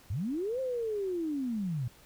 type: linear two-way sweep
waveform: sine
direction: up then down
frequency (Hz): 77.78 to 533 to 113.4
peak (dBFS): -30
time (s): 0.1-1.88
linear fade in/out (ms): 5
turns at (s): 0.6
effects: pink hiss -58 dBFS RMS until 2.05 s